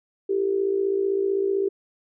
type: tone with amplitude modulation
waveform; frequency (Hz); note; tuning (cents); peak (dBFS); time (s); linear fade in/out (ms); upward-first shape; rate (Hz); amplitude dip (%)
sine; 392; G4; 0; -17; 0.29-1.69; 10; sine; 55.7; 70
effects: none